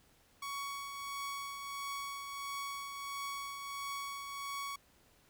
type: tone with tremolo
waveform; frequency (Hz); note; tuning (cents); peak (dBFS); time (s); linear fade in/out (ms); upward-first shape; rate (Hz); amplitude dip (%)
sawtooth; 1119; C#6; +16; -34; 0.42-4.76; 5; triangle; 1.5; 45
effects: pink hiss -67 dBFS RMS until 5.29 s